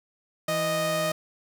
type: tone pair together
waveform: sawtooth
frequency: 164.81 / 620.4 Hz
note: E3 / D#5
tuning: 0 / -5 cents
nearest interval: octave + major seventh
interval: 2295 cents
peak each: -28 / -21 dBFS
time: 0.48-1.12 s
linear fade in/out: 5 ms
effects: none